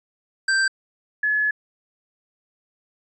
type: tone pair in turn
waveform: square / sine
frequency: 1568 / 1705.9 Hz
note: G6 / G#6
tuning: 0 / +46 cents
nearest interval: minor second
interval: 146 cents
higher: second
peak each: -18 dBFS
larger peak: neither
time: 0.48-0.68 / 1.23-1.51 s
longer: second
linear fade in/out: 5 ms
effects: resampled to 22050 Hz

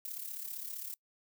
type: noise with amplitude modulation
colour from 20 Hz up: violet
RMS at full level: -39 dBFS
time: 0.05-0.94 s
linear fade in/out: 0 ms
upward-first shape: sine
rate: 35.3 Hz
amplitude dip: 65%
effects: noise-tail reverb RT60 0.1 s tail -25 dB re dry

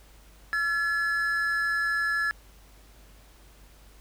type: tone pair together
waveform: triangle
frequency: 1353 / 1708.7 Hz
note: E6 / G#6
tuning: +45 / +49 cents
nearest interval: major third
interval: 404 cents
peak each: -30 / -23 dBFS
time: 0.53-2.31 s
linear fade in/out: 0 ms
effects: added 50 Hz sine -52 dBFS peak until 4 s + pink hiss -57 dBFS RMS until 4 s

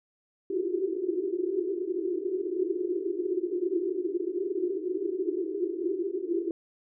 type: band-pass noise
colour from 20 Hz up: pink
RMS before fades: -30 dBFS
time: 0.5-6.51 s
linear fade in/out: 2 ms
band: 340 to 390 Hz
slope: 96 dB/octave
effects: none

